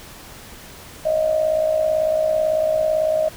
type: tone with amplitude modulation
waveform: sine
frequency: 627 Hz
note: D#5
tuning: 13 cents sharp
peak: -13 dBFS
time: 1.05-3.29 s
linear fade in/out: 10 ms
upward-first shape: sine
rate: 58 Hz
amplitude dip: 65%
effects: pink hiss -40 dBFS RMS until 3.36 s

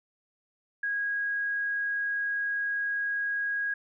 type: tone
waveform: sine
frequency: 1645 Hz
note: G#6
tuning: 17 cents flat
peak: -27 dBFS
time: 0.83-3.74 s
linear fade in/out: 5 ms
effects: none

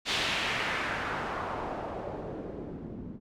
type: noise with low-pass filter sweep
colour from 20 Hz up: white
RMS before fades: -34 dBFS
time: 0.05-3.2 s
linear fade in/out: 50 ms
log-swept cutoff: 3800 to 210 Hz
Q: 1.5
effects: none

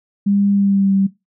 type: tone with pitch glide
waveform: sine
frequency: 200.7 to 194.76 Hz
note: G3 to G3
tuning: +41 to -11 cents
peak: -12 dBFS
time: 0.26-1.07 s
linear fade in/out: 10 ms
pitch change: -52 cents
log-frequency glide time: 0.51-0.93 s
effects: noise-tail reverb RT60 0.2 s tail -18 dB re dry

